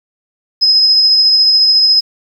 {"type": "tone with tremolo", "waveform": "sine", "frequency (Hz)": 5090, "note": "D#8", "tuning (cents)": 39, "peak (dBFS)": -5, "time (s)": [0.61, 2.01], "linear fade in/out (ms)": 20, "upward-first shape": "sine", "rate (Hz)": 14, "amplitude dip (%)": 25, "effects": ["7-bit"]}